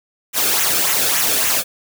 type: noise with flanger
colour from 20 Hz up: white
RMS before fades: -17 dBFS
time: 0.33-1.64 s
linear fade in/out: 50 ms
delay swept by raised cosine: 0.21 to 1.05 ms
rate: 3.5 Hz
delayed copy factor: -0.55
effects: none